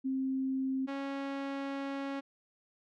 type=tone pair in turn; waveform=sine / sawtooth; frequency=264.8 / 275.8 Hz; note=C4 / C#4; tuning=+21 / -9 cents; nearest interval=minor second; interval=70 cents; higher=second; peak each=-30 / -31 dBFS; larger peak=first; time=0.04-0.87 / 0.87-2.21 s; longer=second; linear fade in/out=20 ms; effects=low-pass 3000 Hz 12 dB/octave